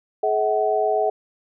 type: tone cluster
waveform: sine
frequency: 425.4 / 643 / 751 Hz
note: G#4 / E5 / F#5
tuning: +42 / -43 / +26 cents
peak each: -22 dBFS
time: 0.23-1.1 s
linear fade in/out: 5 ms
effects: none